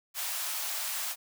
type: high-pass noise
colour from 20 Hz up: white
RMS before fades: -34 dBFS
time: 0.14-1.16 s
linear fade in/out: 50 ms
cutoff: 610 Hz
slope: 48 dB/octave
effects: none